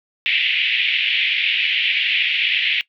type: band-pass noise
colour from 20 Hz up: white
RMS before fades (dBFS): -19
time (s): 0.26-2.81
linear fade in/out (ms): 0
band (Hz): 2100 to 3200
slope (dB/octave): 48
effects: noise-tail reverb RT60 0.1 s tail -20 dB re dry